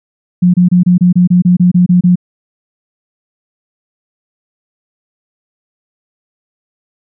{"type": "tone bursts", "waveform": "sine", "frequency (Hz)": 178.5, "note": "F3", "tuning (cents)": 38, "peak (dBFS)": -4, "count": 12, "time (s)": [0.42, 2.157], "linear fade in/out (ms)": 10, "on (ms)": 120, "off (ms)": 27, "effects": []}